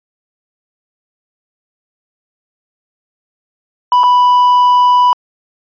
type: tone with dropouts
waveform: triangle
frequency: 987.8 Hz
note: B5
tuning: in tune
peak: -4 dBFS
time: 3.92-5.13 s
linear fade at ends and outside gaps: 1 ms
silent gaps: 4.034-4.038 s
effects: resampled to 11025 Hz